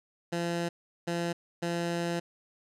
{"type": "tone bursts at uneven times", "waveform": "15% pulse", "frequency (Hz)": 171.1, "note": "F3", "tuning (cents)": -35, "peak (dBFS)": -23, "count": 3, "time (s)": [[0.32, 0.69], [1.07, 1.33], [1.62, 2.2]], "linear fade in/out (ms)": 10, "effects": ["low-pass 9000 Hz 12 dB/octave"]}